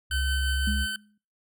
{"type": "tone", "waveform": "sine", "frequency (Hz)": 67.3, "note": "C2", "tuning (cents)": 49, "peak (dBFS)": -25, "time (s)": [0.1, 0.87], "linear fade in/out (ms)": 50}
{"type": "tone with tremolo", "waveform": "25% pulse", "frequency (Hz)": 1528, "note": "G6", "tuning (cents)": -45, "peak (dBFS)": -24, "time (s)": [0.11, 0.96], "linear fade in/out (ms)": 2, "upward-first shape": "triangle", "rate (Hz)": 5.8, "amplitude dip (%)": 30}
{"type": "tone with exponential decay", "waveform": "sine", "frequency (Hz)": 209.4, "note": "G#3", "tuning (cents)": 15, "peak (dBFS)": -26, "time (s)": [0.67, 1.18], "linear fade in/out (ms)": 5, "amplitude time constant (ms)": 110}
{"effects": ["noise-tail reverb RT60 0.4 s tail -24 dB re dry"]}